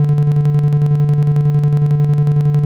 triangle tone with tremolo, 146.83 Hz, D3, in tune, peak -6 dBFS, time 0-2.65 s, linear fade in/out 2 ms, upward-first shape square, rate 11 Hz, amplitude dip 40%, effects none

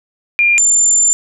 sine tone pair in turn, 2400 / 7179 Hz, D7 / A8, +37 / +34 cents, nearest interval octave + perfect fifth, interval 1897 cents, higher second, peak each -8 dBFS, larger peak neither, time 0.39-0.58 / 0.58-1.13 s, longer second, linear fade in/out 0 ms, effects none

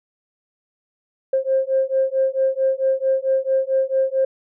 sine beating tone pair, 529 / 533.5 Hz, C5 / C5, +19 / +34 cents, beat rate 4.5 Hz, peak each -19 / -19 dBFS, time 1.33-4.25 s, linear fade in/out 5 ms, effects tanh soft clip ceiling -9 dBFS

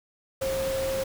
sine tone in noise, 534 Hz, C5, 35 cents sharp, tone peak -26 dBFS, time 0.41-1.04 s, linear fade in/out 10 ms, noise pink, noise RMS -35 dBFS, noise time 0.41-1.04 s, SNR +6 dB, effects none

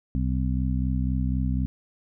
harmonic tone, 64 Hz, C2, 38 cents flat, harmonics 1 / 2 / 3 / 4, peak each -25 / -28 / -30 / -31 dBFS, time 0.15-1.66 s, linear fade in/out 0 ms, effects none

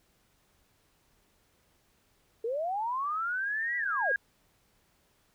sine linear two-way sweep, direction up then down, 434.4 to 1975.5 to 467 Hz, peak -29 dBFS, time 2.44-4.12 s, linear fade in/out 5 ms, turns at 3.77 s
sine tone with exponential growth, 1633 Hz, G#6, 30 cents flat, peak -24 dBFS, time 3.05-4.16 s, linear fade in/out 2 ms, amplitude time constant 240 ms
effects pink hiss -69 dBFS RMS until 5.34 s

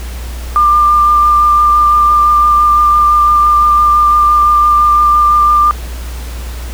sine tone with vibrato, 1194 Hz, D6, 28 cents sharp, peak -5 dBFS, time 0.56-5.71 s, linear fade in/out 0 ms, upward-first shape sine, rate 5.9 Hz, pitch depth 12 cents each way, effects added 60 Hz sine -20 dBFS peak until 6.73 s + pink hiss -31 dBFS RMS until 6.73 s

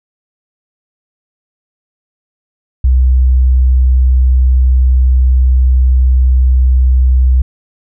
sine tone, 63.7 Hz, C2, 46 cents flat, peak -5 dBFS, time 2.84-7.42 s, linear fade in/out 5 ms, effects none

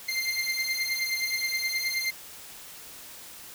25% pulse beating tone pair, 2093 / 2102.5 Hz, C7 / C7, 0 / +8 cents, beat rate 9.5 Hz, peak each -26 / -27 dBFS, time 0.08-2.11 s, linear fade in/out 10 ms, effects white hiss -45 dBFS RMS until 3.54 s

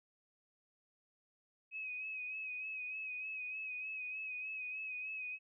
sine tone with vibrato, 2537 Hz, D#7, 33 cents sharp, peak -40 dBFS, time 1.71-5.39 s, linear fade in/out 50 ms, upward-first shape sine, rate 3.3 Hz, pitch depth 41 cents each way, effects none

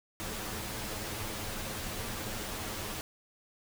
pink noise with comb filter, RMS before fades -38 dBFS, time 0.2-3.01 s, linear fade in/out 0 ms, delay 9.4 ms, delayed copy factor +0.6, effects none

